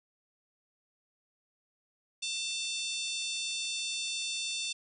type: harmonic tone with a mistuned harmonic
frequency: 893 Hz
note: A5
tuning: 25 cents sharp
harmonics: 3 / 4 / 5 / 6 / 7 / 8 / 9 / 10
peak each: -39 / -37 / -41 / -45 / -42 / -43 / -49 / -45 dBFS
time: 2.22-4.73 s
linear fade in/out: 10 ms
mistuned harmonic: 7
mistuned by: -81 cents
effects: none